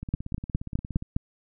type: two click trains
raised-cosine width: 5 ms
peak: -22 / -12 dBFS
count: 18 / 6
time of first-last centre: 0.03-1.024 / 0.14-1.165 s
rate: 17.1 / 4.88 Hz
effects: none